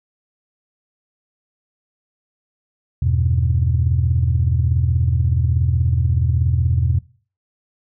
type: chord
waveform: sine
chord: E minor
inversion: none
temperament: just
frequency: 82.41 / 98.89 / 123.61 Hz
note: E2 / G2 / B2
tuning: 0 / +16 / +2 cents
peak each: -17 / -21 / -18 dBFS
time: 3.02-6.99 s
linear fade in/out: 5 ms
effects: noise-tail reverb RT60 0.4 s tail -20 dB re dry + tanh soft clip ceiling -6 dBFS